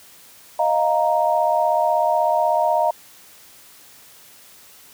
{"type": "chord", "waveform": "sine", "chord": "Eb suspended second", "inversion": "none", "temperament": "equal", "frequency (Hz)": [622.3, 698.5, 932.3], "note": ["Eb5", "F5", "Bb5"], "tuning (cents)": [0, 0, 0], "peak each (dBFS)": -20, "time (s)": [0.59, 2.91], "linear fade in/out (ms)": 5, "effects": ["white hiss -47 dBFS RMS until 4.93 s", "high-pass 60 Hz 12 dB/octave"]}